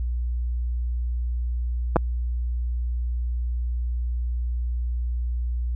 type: clicks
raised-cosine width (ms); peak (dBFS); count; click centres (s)
1; -4; 2; 1.96 / 1.966
effects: added 60 Hz sine -23 dBFS peak until 5.75 s